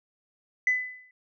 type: tone with exponential decay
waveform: sine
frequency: 2006 Hz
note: B6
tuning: 26 cents sharp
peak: -17 dBFS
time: 0.67-1.11 s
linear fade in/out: 2 ms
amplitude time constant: 94 ms
effects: tanh soft clip ceiling -15 dBFS